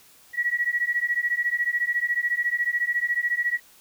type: beating tone pair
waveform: sine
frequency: 1918 / 1932 Hz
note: A#6 / B6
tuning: +49 / -39 cents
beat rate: 14 Hz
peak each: -25 dBFS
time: 0.33-3.6 s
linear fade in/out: 50 ms
effects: white hiss -54 dBFS RMS until 3.8 s